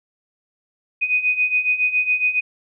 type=beating tone pair; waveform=sine; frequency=2489 / 2496.2 Hz; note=D#7 / D#7; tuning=0 / +5 cents; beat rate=7.2 Hz; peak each=-22 / -18 dBFS; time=1.01-2.41 s; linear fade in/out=20 ms; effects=none